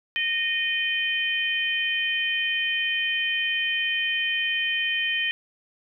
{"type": "harmonic tone", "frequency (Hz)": 617, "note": "D#5", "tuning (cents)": -15, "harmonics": [3, 4, 5], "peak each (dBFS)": [-27, -27, -27], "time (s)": [0.16, 5.31], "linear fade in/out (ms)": 0, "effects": []}